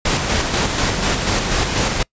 pink noise with tremolo, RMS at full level -17 dBFS, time 0.05-2.03 s, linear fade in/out 5 ms, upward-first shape square, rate 4.1 Hz, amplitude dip 35%, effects noise-tail reverb RT60 0.1 s tail -26 dB re dry + resampled to 16000 Hz

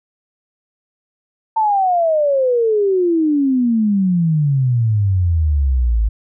sine exponential sweep, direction down, 901 to 52 Hz, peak -12 dBFS, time 1.56-6.09 s, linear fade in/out 10 ms, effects none

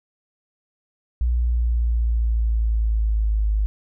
sine linear sweep, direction down, 60.3 to 51.91 Hz, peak -17 dBFS, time 1.21-3.66 s, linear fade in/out 0 ms, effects none

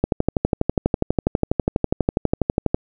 click train, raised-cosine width 2 ms, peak -3 dBFS, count 34, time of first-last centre 0.04-2.745 s, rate 12.2 Hz, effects none

